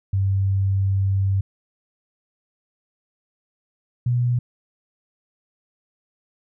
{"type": "tone pair in turn", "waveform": "sine", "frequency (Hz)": [97.2, 122.16], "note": ["G2", "B2"], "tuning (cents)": [-14, -18], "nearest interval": "major third", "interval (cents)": 396, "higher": "second", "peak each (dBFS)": -17, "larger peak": "neither", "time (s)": [[0.13, 1.41], [4.06, 4.39]], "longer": "first", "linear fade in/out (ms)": 5, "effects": []}